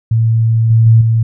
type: tone with level steps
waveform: sine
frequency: 113.3 Hz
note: A#2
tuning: 49 cents flat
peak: -8 / -5 / -3 / -8 dBFS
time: 0.11-1.23 s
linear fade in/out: 5 ms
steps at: 0.7 / 0.86 / 1.01 s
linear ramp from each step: 5 ms
effects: none